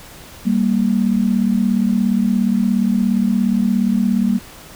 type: tone pair together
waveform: sine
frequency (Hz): 196 / 233.1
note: G3 / A#3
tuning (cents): 0 / 0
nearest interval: minor third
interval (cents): 300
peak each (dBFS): -16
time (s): 0.45-4.39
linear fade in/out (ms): 20
effects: pink hiss -39 dBFS RMS until 4.75 s